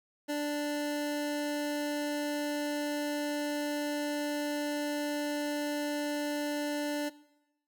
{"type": "tone", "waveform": "25% pulse", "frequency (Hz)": 293.7, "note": "D4", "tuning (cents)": 0, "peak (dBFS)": -27, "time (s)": [0.28, 7.1], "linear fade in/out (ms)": 20, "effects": ["noise-tail reverb RT60 0.9 s tail -19 dB re dry"]}